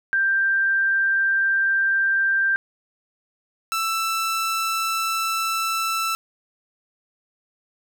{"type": "tone pair in turn", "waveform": ["sine", "sawtooth"], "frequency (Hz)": [1578, 1326.9], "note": ["G6", "E6"], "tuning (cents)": [11, 11], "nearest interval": "minor third", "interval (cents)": 300, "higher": "first", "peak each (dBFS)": [-17, -18], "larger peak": "first", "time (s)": [[0.13, 2.56], [3.72, 6.15]], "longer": "neither", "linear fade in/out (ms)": 0, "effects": []}